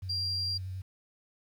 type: tone with vibrato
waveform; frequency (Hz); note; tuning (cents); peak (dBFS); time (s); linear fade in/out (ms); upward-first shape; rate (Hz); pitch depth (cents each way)
sine; 93.6; F#2; +20; -35; 0.02-0.82; 10; triangle; 11; 33
type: tone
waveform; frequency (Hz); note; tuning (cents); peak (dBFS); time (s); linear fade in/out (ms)
sine; 4756; D8; +21; -29; 0.09-0.58; 10
effects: tanh soft clip ceiling -24 dBFS + 10-bit